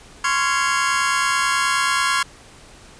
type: chord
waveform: sawtooth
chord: Db major seventh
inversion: third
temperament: just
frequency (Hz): 1039.4 / 1108.7 / 1385.9 / 1663.1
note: C6 / Db6 / F6 / Ab6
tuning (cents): -12 / 0 / -14 / +2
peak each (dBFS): -19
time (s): 0.24-2.23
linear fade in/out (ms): 5
effects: pink hiss -45 dBFS RMS until 2.99 s + resampled to 22050 Hz